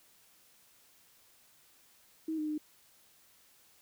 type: tone with pitch steps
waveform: sine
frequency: 318.4 / 306 / 303.8 Hz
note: D#4 / D#4 / D#4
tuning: +40 / -29 / -41 cents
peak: -32 dBFS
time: 2.28-2.58 s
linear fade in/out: 5 ms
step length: 100 ms
effects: white hiss -64 dBFS RMS until 3.81 s